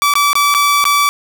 sawtooth tone with dropouts, 1154 Hz, D6, 31 cents flat, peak -6 dBFS, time 0.02-1.09 s, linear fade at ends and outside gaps 0 ms, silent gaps 0.138-0.154 / 0.331-0.354 / 0.541-0.548 / 0.841-0.853 s, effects none

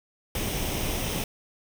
pink noise with comb filter, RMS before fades -29 dBFS, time 0.35-1.24 s, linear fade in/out 2 ms, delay 0.34 ms, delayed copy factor +0.5, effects none

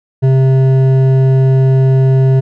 sine tone with hard clipping, 132.4 Hz, C3, 21 cents sharp, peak -8 dBFS, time 0.22-2.41 s, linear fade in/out 20 ms, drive 9 dB, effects none

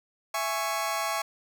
sawtooth chord, C# minor, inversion first, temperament just, 665.2 / 831.5 / 1108.7 Hz, E5 / G#5 / C#6, +16 / +2 / 0 cents, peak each -29 / -29 / -27 dBFS, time 0.34-1.22 s, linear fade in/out 5 ms, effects none

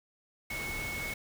sine tone in noise, 2200 Hz, C#7, 14 cents flat, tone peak -36 dBFS, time 0.5-1.14 s, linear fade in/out 5 ms, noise pink, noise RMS -40 dBFS, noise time 0.5-1.14 s, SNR +1 dB, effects none

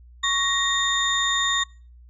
sine tone cluster, 1114 / 1880 / 3657 / 7030 Hz, C#6 / A#6 / A#7 / A8, +8 / +14 / -34 / -2 cents, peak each -26 / -25 / -23 / -30 dBFS, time 0.23-1.64 s, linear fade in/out 10 ms, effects noise-tail reverb RT60 0.4 s tail -25 dB re dry + added 60 Hz sine -45 dBFS peak until 2.09 s

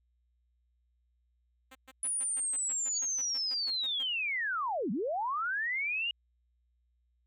5% pulse tone bursts, 262.6 Hz, C4, 6 cents sharp, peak -38 dBFS, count 15, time 1.71-4.035 s, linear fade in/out 10 ms, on 43 ms, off 120 ms
sine linear two-way sweep, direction down then up, 9956 to 172.1 to 2888 Hz, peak -30 dBFS, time 2.03-6.11 s, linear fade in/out 2 ms, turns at 4.91 s
sine tone with exponential growth, 4500 Hz, C#8, 25 cents sharp, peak -31 dBFS, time 2.9-2.98 s, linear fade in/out 2 ms, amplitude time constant 17 ms
effects added 60 Hz sine -70 dBFS peak until 7.26 s

